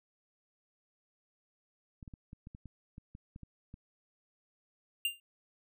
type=clicks; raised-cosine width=5 ms; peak=-35 dBFS; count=12; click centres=2.028 / 2.078 / 2.138 / 2.331 / 2.471 / 2.549 / 2.657 / 2.981 / 3.151 / 3.361 / 3.433 / 3.741 s
type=tone with exponential decay; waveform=square; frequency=2794 Hz; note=F7; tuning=in tune; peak=-27 dBFS; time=5.05-5.2 s; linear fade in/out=2 ms; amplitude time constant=32 ms
effects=none